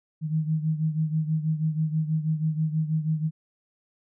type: beating tone pair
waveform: sine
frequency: 155.56 / 161.76 Hz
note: D#3 / E3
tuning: 0 / -32 cents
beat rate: 6.2 Hz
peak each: -24 / -29 dBFS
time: 0.21-3.31 s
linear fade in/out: 50 ms
effects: none